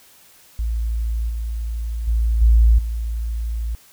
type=tone with level steps; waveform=sine; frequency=56.5 Hz; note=A1; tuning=47 cents sharp; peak=-19 / -22 / -15 / -9 / -21 dBFS; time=0.59-3.75 s; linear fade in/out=0 ms; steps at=1.29 / 2.07 / 2.41 / 2.78 s; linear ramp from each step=10 ms; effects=white hiss -50 dBFS RMS until 3.92 s